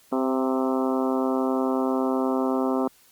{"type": "harmonic tone with a mistuned harmonic", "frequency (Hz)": 130.81, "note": "C3", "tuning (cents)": 0, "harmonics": [2, 3, 4, 5, 6, 7, 8, 9, 10], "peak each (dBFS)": [-24, -28, -30, -32, -34, -35, -36, -37, -38], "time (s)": [0.12, 2.88], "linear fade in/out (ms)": 5, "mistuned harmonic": 5, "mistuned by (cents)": 21, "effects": ["white hiss -57 dBFS RMS until 3.11 s", "Opus 48 kbps"]}